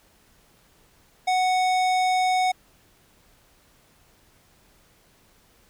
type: tone with hard clipping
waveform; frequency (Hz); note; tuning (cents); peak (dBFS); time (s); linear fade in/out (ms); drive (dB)
sine; 740; F#5; 0; -21; 1.27-2.52; 10; 16
effects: pink hiss -59 dBFS RMS until 5.69 s